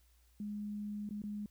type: tone with dropouts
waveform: sine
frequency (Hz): 207.7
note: G#3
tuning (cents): 0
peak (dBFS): -38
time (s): 0.4-1.46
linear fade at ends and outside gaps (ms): 2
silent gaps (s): 1.091-1.108 / 1.219-1.237
effects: added 60 Hz sine -65 dBFS peak until 1.5 s + white hiss -73 dBFS RMS until 1.5 s